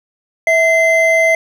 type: tone pair together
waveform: triangle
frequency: 653 / 2067 Hz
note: E5 / C7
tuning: -17 / -22 cents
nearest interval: octave + minor sixth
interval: 1995 cents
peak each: -10 dBFS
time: 0.47-1.35 s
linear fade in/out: 2 ms
effects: none